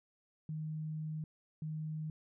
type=tone bursts at uneven times; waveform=sine; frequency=155.56 Hz; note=D#3; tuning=in tune; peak=-37 dBFS; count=2; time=0.49-1.24 / 1.62-2.1 s; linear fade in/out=2 ms; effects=none